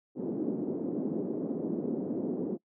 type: band-pass noise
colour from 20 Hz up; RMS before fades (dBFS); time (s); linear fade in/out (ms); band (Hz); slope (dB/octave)
white; -33; 0.15-2.58; 50; 210 to 360; 24
effects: noise-tail reverb RT60 0.1 s tail -23 dB re dry